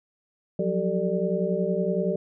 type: tone cluster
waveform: sine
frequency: 177.4 / 188.1 / 386.8 / 445.6 / 594 Hz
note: F3 / F#3 / G4 / A4 / D5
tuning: +27 / +29 / -23 / +22 / +20 cents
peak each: -29 dBFS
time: 0.59-2.16 s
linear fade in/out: 5 ms
effects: none